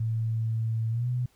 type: tone with pitch glide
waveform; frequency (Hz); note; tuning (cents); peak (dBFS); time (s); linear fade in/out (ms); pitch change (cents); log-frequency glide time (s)
sine; 112.4 to 124; A2 to B2; +37 to +7; -25; 0-1.26; 5; +170; 0.9-1.08
effects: pink hiss -65 dBFS RMS until 1.35 s